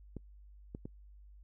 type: clicks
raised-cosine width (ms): 3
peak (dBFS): -29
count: 3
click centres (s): 0.167 / 0.749 / 0.855
effects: noise-tail reverb RT60 0.1 s tail -26 dB re dry + added 50 Hz sine -53 dBFS peak until 1.43 s